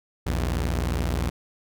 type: tone pair together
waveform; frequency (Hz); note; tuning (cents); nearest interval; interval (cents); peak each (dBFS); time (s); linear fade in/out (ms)
sawtooth; 59.66 / 82.41; A#1 / E2; +41 / 0; tritone; 559; -21 / -24; 0.26-1.3; 10
effects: none